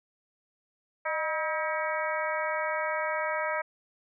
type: harmonic tone with a mistuned harmonic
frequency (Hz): 320.1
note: D#4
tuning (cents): +49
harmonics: 2 / 3 / 4 / 5 / 6 / 7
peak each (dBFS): -32 / -34 / -35 / -36 / -37 / -37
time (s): 1.05-3.62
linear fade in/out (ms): 10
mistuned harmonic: 2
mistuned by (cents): -70
effects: none